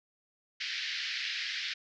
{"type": "band-pass noise", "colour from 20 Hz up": "pink", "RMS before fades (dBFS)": -36, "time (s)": [0.6, 1.74], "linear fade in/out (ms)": 10, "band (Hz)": [1700, 5200], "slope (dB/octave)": 48, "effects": []}